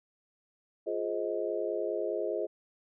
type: chord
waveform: sine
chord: F minor seventh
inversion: none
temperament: just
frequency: 349.2 / 419.1 / 523.8 / 628.6 Hz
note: F4 / Ab4 / C5 / Eb5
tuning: 0 / +16 / +2 / +18 cents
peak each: -36 / -34 / -37 / -35 dBFS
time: 0.86-2.47 s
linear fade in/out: 20 ms
effects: none